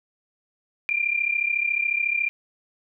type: tone pair together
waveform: sine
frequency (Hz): 2371 / 2405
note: D7 / D7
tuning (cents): +16 / +41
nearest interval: unison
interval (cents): 25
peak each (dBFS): -24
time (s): 0.89-2.29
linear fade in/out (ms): 0
effects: none